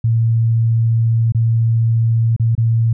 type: tone with dropouts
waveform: sine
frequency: 114.3 Hz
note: A#2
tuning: 34 cents flat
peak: -11 dBFS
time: 0.04-2.93 s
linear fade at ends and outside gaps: 5 ms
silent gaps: 1.322-1.347 / 2.364-2.397 / 2.552-2.578 s
effects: none